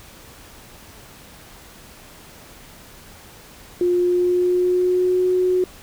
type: tone with pitch glide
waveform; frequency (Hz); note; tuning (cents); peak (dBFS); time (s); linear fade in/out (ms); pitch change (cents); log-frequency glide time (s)
sine; 354.7 to 366.1; F4 to F#4; +27 to -18; -15; 3.81-5.64; 2; +55; 3.95-5.24
effects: pink hiss -44 dBFS RMS until 5.82 s